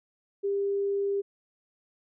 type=tone; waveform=sine; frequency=399 Hz; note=G4; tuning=31 cents sharp; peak=-25 dBFS; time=0.43-1.22 s; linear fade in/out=20 ms; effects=none